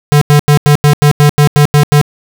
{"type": "tone bursts", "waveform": "square", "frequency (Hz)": 146.83, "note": "D3", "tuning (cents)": 0, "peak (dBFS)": -4, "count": 11, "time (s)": [0.12, 2.014], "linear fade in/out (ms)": 0, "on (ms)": 94, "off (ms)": 86, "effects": []}